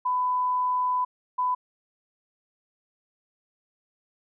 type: tone pair in turn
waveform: sine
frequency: 1000 / 1000 Hz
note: B5 / B5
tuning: +21 / +21 cents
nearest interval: unison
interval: 0 cents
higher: neither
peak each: -22 dBFS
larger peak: neither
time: 0.05-1.05 / 1.38-1.55 s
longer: first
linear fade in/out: 10 ms
effects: none